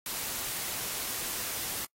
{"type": "noise", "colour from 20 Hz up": "white", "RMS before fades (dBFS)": -35, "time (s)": [0.06, 1.85], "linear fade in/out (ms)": 2, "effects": ["noise-tail reverb RT60 0.1 s tail -24 dB re dry", "AAC 48 kbps"]}